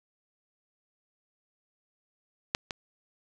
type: clicks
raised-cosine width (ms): 0.2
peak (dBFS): -8 / -16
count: 2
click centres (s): 2.549 / 2.708
effects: none